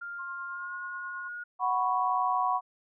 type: tone with pitch glide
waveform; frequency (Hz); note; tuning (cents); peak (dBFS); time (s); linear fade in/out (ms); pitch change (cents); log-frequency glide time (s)
sine; 1400 to 1441.9; F6 to F#6; +4 to -45; -36; 0.01-1.44; 10; +51; 0.48-0.75
type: tone with tremolo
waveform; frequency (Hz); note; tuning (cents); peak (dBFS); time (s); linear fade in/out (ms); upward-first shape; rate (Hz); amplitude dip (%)
sine; 1070; C6; +38; -38; 0.18-1.29; 20; triangle; 9.3; 55
type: chord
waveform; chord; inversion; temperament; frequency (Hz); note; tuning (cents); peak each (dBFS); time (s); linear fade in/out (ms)
sine; F# suspended fourth; none; equal; 740 / 987.8 / 1108.7; F#5 / B5 / C#6; 0 / 0 / 0; -29; 1.59-2.61; 50
effects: none